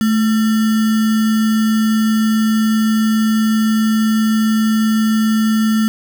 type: tone with sample-and-hold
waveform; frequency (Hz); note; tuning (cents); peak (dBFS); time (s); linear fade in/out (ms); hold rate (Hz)
sine; 218.8; A3; -9; -11; 0.01-5.88; 0; 1575
effects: none